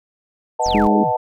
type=chord; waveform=sine; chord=B dominant seventh; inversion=none; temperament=equal; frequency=493.9 / 622.3 / 740 / 880 Hz; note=B4 / D#5 / F#5 / A5; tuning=0 / 0 / 0 / 0 cents; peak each=-25 / -23 / -22 / -19 dBFS; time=0.59-1.17 s; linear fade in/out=10 ms
type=exponential sweep; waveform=sine; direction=down; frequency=8870 to 90.7 Hz; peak=-25 dBFS; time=0.61-1.13 s; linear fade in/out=50 ms
type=tone; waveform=30% pulse; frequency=44.36 Hz; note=F1; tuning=28 cents sharp; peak=-24 dBFS; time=0.66-0.87 s; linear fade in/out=0 ms
type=harmonic tone; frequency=103.83 Hz; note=G#2; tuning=in tune; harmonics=2 / 3 / 4; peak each=-16 / -20 / -22 dBFS; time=0.74-1.04 s; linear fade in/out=5 ms
effects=none